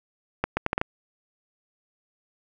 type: accelerating click train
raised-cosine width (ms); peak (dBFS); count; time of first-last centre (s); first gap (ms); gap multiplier
0.5; -8; 6; 0.44-0.814; 130; 0.72
effects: none